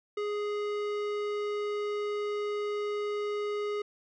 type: tone with tanh clipping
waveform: sine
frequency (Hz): 415.3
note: G#4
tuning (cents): 0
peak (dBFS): -32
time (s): 0.17-3.82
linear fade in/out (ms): 5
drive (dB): 17
effects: none